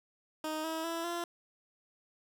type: tone with pitch steps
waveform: 15% pulse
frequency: 311.4 / 321.8 / 332.6 / 343.7 Hz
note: D#4 / E4 / E4 / F4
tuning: +2 / -42 / +16 / -28 cents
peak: -28 dBFS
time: 0.44-1.24 s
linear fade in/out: 2 ms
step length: 200 ms
effects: none